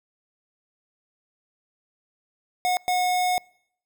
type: tone bursts at uneven times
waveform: square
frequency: 727 Hz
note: F#5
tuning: 31 cents flat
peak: -21 dBFS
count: 2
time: 2.65-2.77 / 2.88-3.38 s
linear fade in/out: 0 ms
effects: noise-tail reverb RT60 0.7 s tail -26 dB re dry